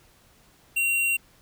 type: tone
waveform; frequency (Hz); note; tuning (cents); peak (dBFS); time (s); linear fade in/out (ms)
square; 2749; F7; -28; -22; 0.76-1.17; 10
effects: pink hiss -58 dBFS RMS until 1.41 s